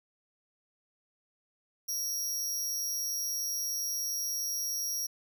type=tone with amplitude modulation; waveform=sawtooth; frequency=5650 Hz; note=F8; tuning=19 cents sharp; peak=-26 dBFS; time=1.88-5.07 s; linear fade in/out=10 ms; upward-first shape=sine; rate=203 Hz; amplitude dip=60%; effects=none